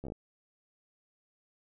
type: slowing click train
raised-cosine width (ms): 2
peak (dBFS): -28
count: 6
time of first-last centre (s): 0.04-0.121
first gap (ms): 13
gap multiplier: 1.11
effects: none